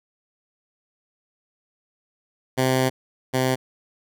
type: tone pair in turn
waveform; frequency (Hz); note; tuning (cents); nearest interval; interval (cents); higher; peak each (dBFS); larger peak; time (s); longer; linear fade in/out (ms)
10% pulse; 130 / 129.51; C3 / C3; -11 / -17; unison; 6; first; -10 / -11; first; 2.57-2.9 / 3.33-3.56; first; 20
effects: none